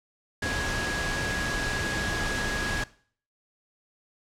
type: tone in noise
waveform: sine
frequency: 1661.2 Hz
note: G#6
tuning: in tune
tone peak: -30 dBFS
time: 0.42-2.84 s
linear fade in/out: 5 ms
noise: pink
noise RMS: -30 dBFS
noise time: 0.42-2.84 s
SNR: -3 dB
effects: noise-tail reverb RT60 0.5 s tail -19 dB re dry + low-pass 7000 Hz 12 dB/octave